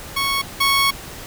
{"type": "tone pair in turn", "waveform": "15% pulse", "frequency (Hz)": [1105, 1105], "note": ["C#6", "C#6"], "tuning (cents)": [-6, -6], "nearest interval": "unison", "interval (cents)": 0, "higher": "neither", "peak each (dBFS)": [-12, -8], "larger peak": "second", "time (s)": [[0.16, 0.42], [0.6, 0.91]], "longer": "second", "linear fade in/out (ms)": 10, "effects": ["pink hiss -35 dBFS RMS until 1.26 s"]}